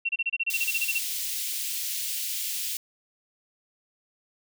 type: tone bursts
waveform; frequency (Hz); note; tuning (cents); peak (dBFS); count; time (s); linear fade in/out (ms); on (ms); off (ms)
sine; 2725; F7; -43; -23; 14; 0.05-0.988; 10; 41; 28
type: high-pass noise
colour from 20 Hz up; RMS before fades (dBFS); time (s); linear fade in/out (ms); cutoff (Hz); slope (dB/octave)
white; -31; 0.5-2.77; 2; 2500; 24
effects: none